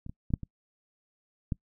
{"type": "clicks", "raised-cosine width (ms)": 5, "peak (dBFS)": [-29, -26, -27, -12, -26, -17], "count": 6, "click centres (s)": [0.064, 0.095, 0.305, 0.338, 0.433, 1.522], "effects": ["noise-tail reverb RT60 0.1 s tail -25 dB re dry"]}